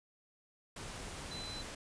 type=tone in noise; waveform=sine; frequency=4022 Hz; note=B7; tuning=31 cents sharp; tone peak=-44 dBFS; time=1.31-1.62 s; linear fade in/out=5 ms; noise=pink; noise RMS=-45 dBFS; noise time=0.76-1.75 s; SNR=-2 dB; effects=resampled to 22050 Hz